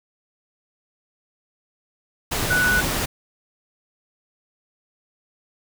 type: tone in noise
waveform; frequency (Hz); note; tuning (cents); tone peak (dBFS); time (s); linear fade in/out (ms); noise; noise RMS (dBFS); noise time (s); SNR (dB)
sine; 1480; F#6; 0; -17; 2.5-2.81; 10; pink; -24; 2.31-3.06; +4
effects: none